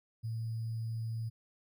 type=tone with sample-and-hold; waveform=sine; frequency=113 Hz; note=A2; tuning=47 cents sharp; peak=-34 dBFS; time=0.23-1.3 s; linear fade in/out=20 ms; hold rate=4900 Hz; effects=none